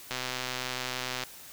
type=click train; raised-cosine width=0.2 ms; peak=-15 dBFS; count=144; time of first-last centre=0.11-1.236 s; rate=127 Hz; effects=white hiss -48 dBFS RMS until 1.52 s